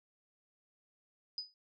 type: tone with exponential decay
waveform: sine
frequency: 4978 Hz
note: D#8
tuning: in tune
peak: -33 dBFS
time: 1.38-1.54 s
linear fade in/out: 1 ms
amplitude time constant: 33 ms
effects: none